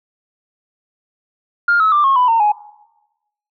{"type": "tone with pitch steps", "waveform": "sine", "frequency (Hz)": [1407, 1290.2, 1183.1, 1084.9, 994.9, 912.3, 836.6], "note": ["F6", "E6", "D6", "C#6", "B5", "A#5", "G#5"], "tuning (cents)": [12, -38, 12, -38, 12, -38, 12], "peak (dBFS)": -9, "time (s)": [1.68, 2.52], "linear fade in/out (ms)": 5, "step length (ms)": 120, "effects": ["noise-tail reverb RT60 1.0 s tail -21 dB re dry", "tanh soft clip ceiling -6 dBFS"]}